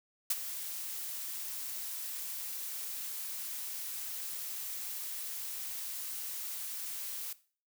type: noise with ADSR envelope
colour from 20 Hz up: blue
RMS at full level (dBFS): -28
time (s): 0.3-7.33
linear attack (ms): 6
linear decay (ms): 36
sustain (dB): -12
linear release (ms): 5
effects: noise-tail reverb RT60 0.4 s tail -17 dB re dry